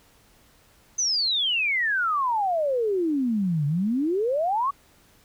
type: exponential two-way sweep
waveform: sine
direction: down then up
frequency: 6272 to 140 to 1160 Hz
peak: -21 dBFS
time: 0.98-4.71 s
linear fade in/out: 10 ms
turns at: 3.66 s
effects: pink hiss -58 dBFS RMS until 5.24 s